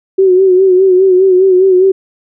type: tone with vibrato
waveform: sine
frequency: 374.5 Hz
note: F#4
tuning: 21 cents sharp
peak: -4 dBFS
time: 0.18-1.92 s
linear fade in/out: 10 ms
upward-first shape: sine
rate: 4.9 Hz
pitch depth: 57 cents each way
effects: none